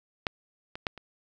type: clicks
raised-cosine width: 0.3 ms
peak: -11 / -22 / -12 / -28 dBFS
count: 4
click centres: 0.268 / 0.755 / 0.868 / 0.977 s
effects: none